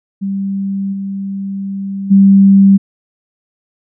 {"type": "tone with level steps", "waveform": "sine", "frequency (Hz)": 196, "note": "G3", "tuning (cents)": 0, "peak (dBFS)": [-15, -18, -3], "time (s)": [0.21, 2.78], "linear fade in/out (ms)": 20, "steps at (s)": [0.92, 2.1], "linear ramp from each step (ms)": 20, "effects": []}